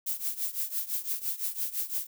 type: noise with tremolo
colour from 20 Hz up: violet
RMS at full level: -29 dBFS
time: 0.06-2.07 s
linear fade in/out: 10 ms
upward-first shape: triangle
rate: 5.9 Hz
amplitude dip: 90%
effects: none